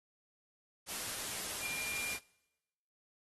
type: tone in noise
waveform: sine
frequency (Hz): 2392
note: D7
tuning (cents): +31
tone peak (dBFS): -39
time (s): 1.6-2.19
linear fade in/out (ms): 50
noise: white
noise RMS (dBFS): -40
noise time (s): 0.86-2.2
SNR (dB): -2
effects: noise-tail reverb RT60 1.0 s tail -24 dB re dry + AAC 32 kbps